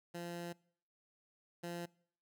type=tone pair in turn; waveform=15% pulse; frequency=172.5 / 172.5 Hz; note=F3 / F3; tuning=-21 / -21 cents; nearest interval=unison; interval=0 cents; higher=neither; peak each=-36 / -35 dBFS; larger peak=second; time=0.14-0.53 / 1.63-1.86 s; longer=first; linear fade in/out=10 ms; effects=noise-tail reverb RT60 0.6 s tail -24 dB re dry